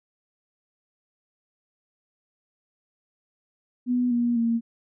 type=tone with pitch steps; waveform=sine; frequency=246.9 / 238.9 / 231.2 Hz; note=B3 / A#3 / A#3; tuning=0 / +43 / -14 cents; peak=-20 dBFS; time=3.86-4.61 s; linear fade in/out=50 ms; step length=250 ms; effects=none